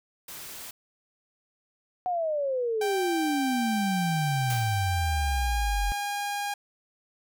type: noise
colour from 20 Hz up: white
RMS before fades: -41 dBFS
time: 0.28-0.71 s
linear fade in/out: 5 ms
type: exponential sweep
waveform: sine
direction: down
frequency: 740 to 43.65 Hz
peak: -25 dBFS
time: 2.06-5.92 s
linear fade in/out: 0 ms
type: tone with pitch glide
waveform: sawtooth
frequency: 784 to 813.5 Hz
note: G5 to G#5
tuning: 0 to -36 cents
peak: -25 dBFS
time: 2.81-6.54 s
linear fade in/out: 5 ms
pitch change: +64 cents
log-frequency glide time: 4.79-5.58 s
type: noise with exponential decay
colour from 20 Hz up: white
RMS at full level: -34 dBFS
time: 4.5-4.94 s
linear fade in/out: 2 ms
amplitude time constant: 94 ms
effects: none